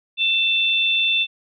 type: tone pair together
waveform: sine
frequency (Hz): 2669 / 3546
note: E7 / A7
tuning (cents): +21 / +13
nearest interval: perfect fourth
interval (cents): 492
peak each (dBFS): -19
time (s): 0.17-1.27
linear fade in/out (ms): 50
effects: none